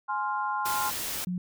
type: chord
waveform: sine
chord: F minor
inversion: first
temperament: just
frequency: 838.1 / 1047.7 / 1396.9 Hz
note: Ab5 / C6 / F6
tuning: +16 / +2 / 0 cents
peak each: -31 / -30 / -34 dBFS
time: 0.08-0.91 s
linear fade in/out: 20 ms
type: noise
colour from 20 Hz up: white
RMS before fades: -33 dBFS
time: 0.65-1.25 s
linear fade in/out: 10 ms
type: tone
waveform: sine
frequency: 180 Hz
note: F#3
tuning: 47 cents flat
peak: -28 dBFS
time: 1.27-1.38 s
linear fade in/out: 2 ms
effects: none